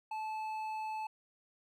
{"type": "tone with hard clipping", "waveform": "triangle", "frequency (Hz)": 870, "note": "A5", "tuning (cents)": -20, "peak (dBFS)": -38, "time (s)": [0.11, 1.07], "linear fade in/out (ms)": 5, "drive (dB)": 10, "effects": []}